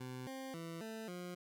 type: tone with pitch steps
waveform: 20% pulse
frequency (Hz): 127.5 / 264.9 / 165.9 / 221.7 / 178.2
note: C3 / C4 / E3 / A3 / F3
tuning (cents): -44 / +22 / +11 / +13 / +35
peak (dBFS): -39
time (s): 0-1.35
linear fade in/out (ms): 10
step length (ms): 270
effects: none